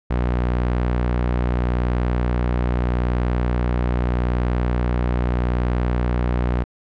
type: tone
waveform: sawtooth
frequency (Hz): 60.8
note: B1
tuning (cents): -26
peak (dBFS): -14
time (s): 0.1-6.64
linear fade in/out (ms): 10
effects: low-pass 2000 Hz 12 dB/octave